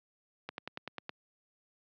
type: slowing click train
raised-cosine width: 0.3 ms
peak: -22 dBFS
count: 7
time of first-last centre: 0.49-1.094 s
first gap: 91 ms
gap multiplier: 1.04
effects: high-pass 150 Hz 12 dB/octave + low-pass 5000 Hz 12 dB/octave